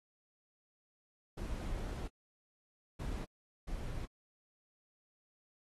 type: noise bursts at uneven times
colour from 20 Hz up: brown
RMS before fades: -40 dBFS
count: 3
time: 1.37-2.08 / 2.99-3.25 / 3.67-4.06 s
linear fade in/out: 10 ms
effects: AAC 32 kbps